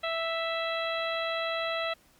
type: harmonic tone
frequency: 659.3 Hz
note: E5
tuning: in tune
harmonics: 1 / 2 / 3 / 4 / 5 / 6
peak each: -32 / -35 / -37 / -38 / -39 / -40 dBFS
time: 0.03-1.94 s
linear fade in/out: 10 ms
effects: pink hiss -62 dBFS RMS until 2.19 s + Opus 48 kbps